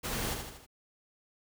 pink noise with echo, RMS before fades -35 dBFS, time 0.03-0.35 s, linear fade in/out 20 ms, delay 79 ms, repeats 4, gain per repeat -5 dB, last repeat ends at 0.666 s, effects none

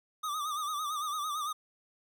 square tone with vibrato, 1209 Hz, D6, 50 cents sharp, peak -33 dBFS, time 0.23-1.53 s, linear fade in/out 10 ms, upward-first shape sine, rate 8.9 Hz, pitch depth 83 cents each way, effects none

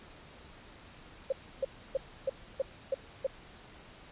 sine tone bursts, 537 Hz, C5, 45 cents sharp, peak -26 dBFS, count 7, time 1.3-3.268 s, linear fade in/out 5 ms, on 24 ms, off 300 ms, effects pink hiss -53 dBFS RMS until 4.11 s + resampled to 8000 Hz

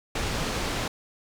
pink low-pass noise, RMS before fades -29 dBFS, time 0.15-0.88 s, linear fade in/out 5 ms, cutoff 6400 Hz, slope 12 dB/octave, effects none

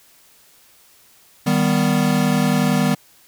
square chord, Eb augmented, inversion none, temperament equal, 155.56 / 196 / 246.9 Hz, Eb3 / G3 / B3, 0 / 0 / 0 cents, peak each -21 / -20 / -20 dBFS, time 1.46-2.95 s, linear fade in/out 10 ms, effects white hiss -52 dBFS RMS until 3.27 s

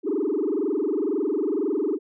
sine tone with frequency modulation, 355.9 Hz, F4, 33 cents sharp, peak -20 dBFS, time 0.03-1.99 s, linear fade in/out 50 ms, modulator 22 Hz, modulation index 3.3, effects tanh soft clip ceiling -18 dBFS

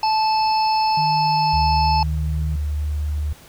harmonic tone, 873 Hz, A5, 14 cents flat, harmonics 1 / 3 / 5 / 6, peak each -16 / -31 / -30 / -28 dBFS, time 0.03-2.03 s, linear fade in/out 2 ms
sine tone, 153.8 Hz, D#3, 20 cents flat, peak -25 dBFS, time 0.97-2.56 s, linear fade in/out 5 ms
sine tone with pitch glide, 73.42 to 74.53 Hz, D2 to D2, 0 to +26 cents, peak -20 dBFS, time 1.53-3.33 s, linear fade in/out 5 ms, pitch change +26 cents, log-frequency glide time 1.81-2.87 s
effects pink hiss -46 dBFS RMS until 3.48 s

